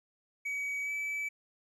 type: tone with pitch glide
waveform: triangle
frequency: 2268 to 2302 Hz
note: C#7 to D7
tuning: +39 to -35 cents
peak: -31 dBFS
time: 0.45-1.29 s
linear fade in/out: 10 ms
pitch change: +26 cents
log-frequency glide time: 0.83-0.91 s
effects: resampled to 32000 Hz + 12-bit